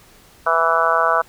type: harmonic tone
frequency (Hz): 164.81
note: E3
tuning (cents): 0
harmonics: 3 / 4 / 5 / 6 / 7 / 8 / 9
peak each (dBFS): -25 / -20 / -26 / -22 / -20 / -20 / -22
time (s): 0.46-1.22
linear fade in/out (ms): 10
effects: pink hiss -49 dBFS RMS until 1.28 s